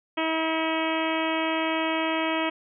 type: harmonic tone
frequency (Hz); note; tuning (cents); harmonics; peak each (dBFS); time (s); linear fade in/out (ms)
321.3; E4; -44; 1 / 2 / 3 / 4 / 5 / 6 / 7 / 8 / 9 / 10; -28 / -30 / -31 / -34 / -39 / -36 / -34 / -35 / -38 / -37; 0.17-2.5; 10
effects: none